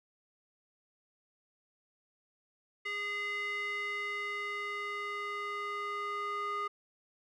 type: tone with band-pass filter sweep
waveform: square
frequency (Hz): 410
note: G#4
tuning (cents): -22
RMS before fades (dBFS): -37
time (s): 2.85-6.68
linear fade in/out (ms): 10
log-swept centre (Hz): 2200 to 1400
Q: 3.9
effects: none